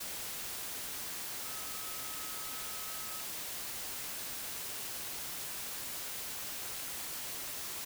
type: tone in noise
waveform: sine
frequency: 1280 Hz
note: D#6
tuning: 49 cents sharp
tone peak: -51 dBFS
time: 1.44-3.23 s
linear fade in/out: 10 ms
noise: white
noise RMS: -41 dBFS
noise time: 0-7.85 s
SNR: -13 dB
effects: none